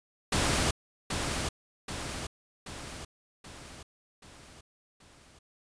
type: noise with echo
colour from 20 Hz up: pink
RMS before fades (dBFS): -27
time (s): 0.32-0.71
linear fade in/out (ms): 5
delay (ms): 780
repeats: 6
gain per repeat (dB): -5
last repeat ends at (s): 5.39
effects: resampled to 22050 Hz